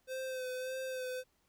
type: tone with vibrato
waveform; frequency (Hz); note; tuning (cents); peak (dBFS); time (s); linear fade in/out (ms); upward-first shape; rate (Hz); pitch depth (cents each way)
square; 515; C5; -28; -38; 0.07-1.24; 50; sine; 1.7; 28
effects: pink hiss -75 dBFS RMS until 1.48 s